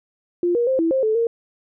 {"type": "tone with pitch steps", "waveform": "sine", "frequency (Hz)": [349.9, 475.7, 525, 329.2, 529, 435.8, 462.6], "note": ["F4", "A#4", "C5", "E4", "C5", "A4", "A#4"], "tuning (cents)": [3, 35, 6, -2, 19, -17, -13], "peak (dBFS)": -16, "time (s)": [0.43, 1.27], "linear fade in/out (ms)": 2, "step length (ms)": 120, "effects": []}